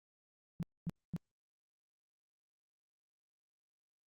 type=tone bursts; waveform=sine; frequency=169 Hz; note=E3; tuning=43 cents sharp; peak=-34 dBFS; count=3; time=0.6-1.164 s; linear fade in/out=0 ms; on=28 ms; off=240 ms; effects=Opus 48 kbps